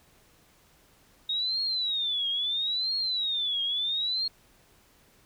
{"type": "tone with vibrato", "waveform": "sine", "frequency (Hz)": 3729, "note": "A#7", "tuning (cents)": 0, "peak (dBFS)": -26, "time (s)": [1.29, 4.28], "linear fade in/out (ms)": 5, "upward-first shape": "triangle", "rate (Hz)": 0.75, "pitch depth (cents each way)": 250, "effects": ["pink hiss -61 dBFS RMS until 5.25 s"]}